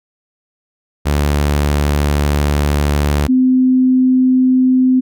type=tone pair in turn; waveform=sawtooth / sine; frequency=72.9 / 256.7 Hz; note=D2 / C4; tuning=-12 / -33 cents; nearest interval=octave + minor seventh; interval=2179 cents; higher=second; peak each=-8 dBFS; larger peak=neither; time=1.05-3.28 / 3.28-5.01 s; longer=first; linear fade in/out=20 ms; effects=none